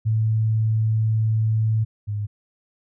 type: tone pair in turn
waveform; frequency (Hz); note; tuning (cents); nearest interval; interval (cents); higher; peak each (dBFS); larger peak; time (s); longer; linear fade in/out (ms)
sine; 110.2 / 104.01; A2 / G#2; +3 / +3; minor second; 100; first; -17 / -23; first; 0.05-1.85 / 2.07-2.27; first; 20
effects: none